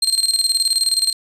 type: tone with tremolo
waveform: 30% pulse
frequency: 4186 Hz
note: C8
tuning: in tune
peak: -10 dBFS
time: 0.02-1.13 s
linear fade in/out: 5 ms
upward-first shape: square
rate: 19 Hz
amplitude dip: 70%
effects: resampled to 32000 Hz